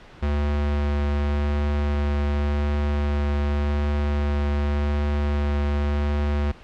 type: tone with vibrato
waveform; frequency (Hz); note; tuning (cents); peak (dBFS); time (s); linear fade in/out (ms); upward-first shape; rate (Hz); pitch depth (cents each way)
square; 72.7; D2; -17; -21; 0.22-6.52; 10; triangle; 0.88; 9
effects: pink hiss -46 dBFS RMS until 6.63 s + low-pass 3000 Hz 12 dB/octave